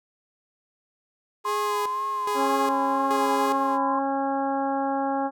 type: tone with tremolo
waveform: sawtooth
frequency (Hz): 415.3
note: G#4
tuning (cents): 0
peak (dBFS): -23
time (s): 1.44-3.79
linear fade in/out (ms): 50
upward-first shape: square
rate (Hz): 1.2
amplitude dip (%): 75
type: tone with vibrato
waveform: sine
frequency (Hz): 1046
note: C6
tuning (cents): -1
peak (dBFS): -25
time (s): 1.45-3.99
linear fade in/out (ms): 2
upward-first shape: sine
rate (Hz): 2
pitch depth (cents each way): 54
type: harmonic tone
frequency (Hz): 273.5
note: C#4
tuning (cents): -23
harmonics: 1 / 2 / 3 / 4 / 5 / 6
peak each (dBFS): -28 / -30 / -26 / -35 / -38 / -42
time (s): 2.34-5.31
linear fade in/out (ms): 50
effects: none